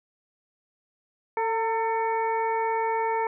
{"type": "harmonic tone with a mistuned harmonic", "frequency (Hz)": 446, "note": "A4", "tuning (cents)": 23, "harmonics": [1, 2, 3, 4, 5], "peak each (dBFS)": [-28, -25, -39, -38, -37], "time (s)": [1.37, 3.27], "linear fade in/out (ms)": 2, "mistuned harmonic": 2, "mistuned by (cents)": 33, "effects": []}